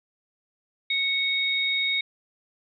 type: tone pair together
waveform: sine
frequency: 2217 / 3738 Hz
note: C#7 / A#7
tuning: 0 / +4 cents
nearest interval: major sixth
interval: 904 cents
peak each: -25 dBFS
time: 0.9-2.01 s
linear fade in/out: 5 ms
effects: none